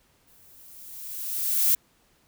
violet noise with exponential growth, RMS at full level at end -19 dBFS, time 0.27-1.75 s, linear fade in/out 5 ms, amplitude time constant 320 ms, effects pink hiss -64 dBFS RMS until 2.27 s

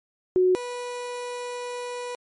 sine / 30% pulse tone pair in turn, 367.6 / 489.8 Hz, F#4 / B4, -11 / -14 cents, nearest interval perfect fourth, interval 497 cents, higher second, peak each -16 / -28 dBFS, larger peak first, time 0.36-0.55 / 0.55-2.15 s, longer second, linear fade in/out 0 ms, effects MP3 48 kbps

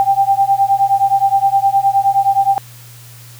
sine beating tone pair, 784 / 793.6 Hz, G5 / G5, 0 / +21 cents, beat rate 9.6 Hz, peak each -13 dBFS, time 0-2.58 s, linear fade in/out 0 ms, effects added 119 Hz sine -37 dBFS peak until 3.39 s + white hiss -41 dBFS RMS until 3.39 s

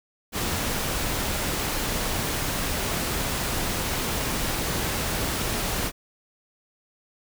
pink noise, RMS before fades -27 dBFS, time 0.32-5.92 s, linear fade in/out 50 ms, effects none

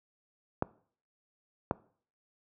clicks, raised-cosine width 1 ms, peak -13 dBFS, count 2, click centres 0.624 / 1.711 s, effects noise-tail reverb RT60 0.5 s tail -21 dB re dry + high-pass 80 Hz 12 dB/octave

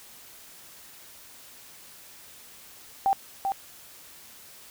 sine tone with echo, 784 Hz, G5, in tune, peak -19 dBFS, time 3.06-3.13 s, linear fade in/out 0 ms, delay 390 ms, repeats 1, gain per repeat -5 dB, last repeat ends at 3.52 s, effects white hiss -49 dBFS RMS until 4.7 s

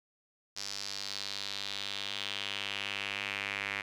sawtooth tone with band-pass filter sweep, 99.9 Hz, G2, 33 cents sharp, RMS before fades -38 dBFS, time 0.56-3.82 s, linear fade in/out 10 ms, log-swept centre 5200 to 2200 Hz, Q 3.2, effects none

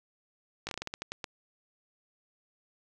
slowing click train, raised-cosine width 0.2 ms, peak -18 dBFS, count 11, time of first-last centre 0.67-1.242 s, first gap 19 ms, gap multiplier 1.23, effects none

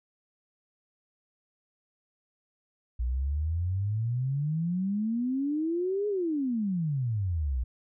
sine exponential two-way sweep, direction up then down, 58.2 to 421.9 to 58.2 Hz, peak -26 dBFS, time 2.99-7.64 s, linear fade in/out 10 ms, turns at 6.08 s, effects none

